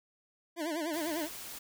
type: tone with vibrato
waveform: 25% pulse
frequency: 318.8 Hz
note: D#4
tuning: 42 cents sharp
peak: -29 dBFS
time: 0.56-1.29 s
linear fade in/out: 50 ms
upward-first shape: sine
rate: 10 Hz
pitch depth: 140 cents each way
type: noise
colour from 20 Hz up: white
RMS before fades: -44 dBFS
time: 0.93-1.59 s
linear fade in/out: 10 ms
effects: none